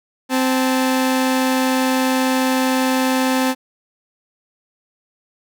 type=tone pair together; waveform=sawtooth; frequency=260 / 873 Hz; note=C4 / A5; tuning=-11 / -14 cents; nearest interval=octave + major sixth; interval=2097 cents; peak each=-12 / -20 dBFS; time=0.29-3.55 s; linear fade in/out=50 ms; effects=none